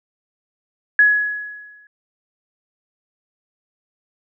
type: tone with exponential decay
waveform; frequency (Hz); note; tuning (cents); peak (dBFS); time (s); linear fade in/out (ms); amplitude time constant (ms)
sine; 1683; G#6; +23; -7; 0.99-1.87; 2; 190
effects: none